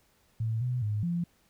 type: tone with pitch steps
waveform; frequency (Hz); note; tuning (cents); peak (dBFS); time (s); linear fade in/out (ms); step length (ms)
sine; 112 / 124.7 / 105.2 / 172.4; A2 / B2 / G#2 / F3; +31 / +17 / +23 / -22; -27; 0.4-1.24; 5; 210
effects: pink hiss -67 dBFS RMS until 1.49 s